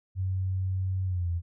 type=tone with pitch glide; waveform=sine; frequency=94 to 85.7 Hz; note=F#2 to F2; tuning=+28 to -32 cents; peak=-26 dBFS; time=0.15-1.42 s; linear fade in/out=50 ms; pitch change=-160 cents; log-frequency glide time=1.05-1.3 s; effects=none